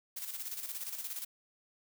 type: noise with tremolo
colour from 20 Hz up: blue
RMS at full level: -39 dBFS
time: 0.16-1.25 s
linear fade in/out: 10 ms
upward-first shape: square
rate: 17 Hz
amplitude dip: 55%
effects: none